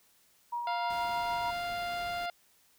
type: tone with tremolo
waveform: sine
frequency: 953 Hz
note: A#5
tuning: 38 cents sharp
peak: -31 dBFS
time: 0.52-1.51 s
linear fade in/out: 10 ms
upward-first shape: sine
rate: 6.5 Hz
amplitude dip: 30%
type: harmonic tone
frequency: 698.5 Hz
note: F5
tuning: in tune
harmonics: 1 / 2 / 3 / 4 / 5 / 6 / 7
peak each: -34 / -40 / -44 / -46 / -48 / -50 / -51 dBFS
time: 0.67-2.3 s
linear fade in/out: 2 ms
type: noise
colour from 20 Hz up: pink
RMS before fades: -49 dBFS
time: 0.9-2.26 s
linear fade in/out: 2 ms
effects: white hiss -66 dBFS RMS until 2.78 s